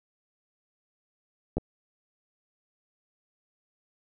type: clicks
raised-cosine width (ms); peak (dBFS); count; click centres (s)
2; -13 / -28; 2; 1.57 / 1.582
effects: none